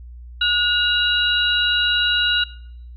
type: tone cluster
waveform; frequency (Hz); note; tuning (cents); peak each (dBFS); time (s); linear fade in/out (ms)
sine; 1452 / 2837 / 3897; F#6 / F7 / B7; -33 / +27 / -24; -20; 0.41-2.44; 5
effects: noise-tail reverb RT60 0.7 s tail -21 dB re dry + added 60 Hz sine -35 dBFS peak until 2.96 s